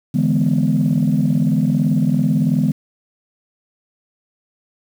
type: chord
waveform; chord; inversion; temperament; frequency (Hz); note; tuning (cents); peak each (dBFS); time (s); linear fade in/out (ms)
sine; E dominant seventh; third; equal with one note detuned; 146.83 / 164.81 / 207.7 / 248.1; D3 / E3 / G#3 / B3; 0 / 0 / 0 / +8; -18; 0.14-2.72; 10
effects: tanh soft clip ceiling -7 dBFS + 7-bit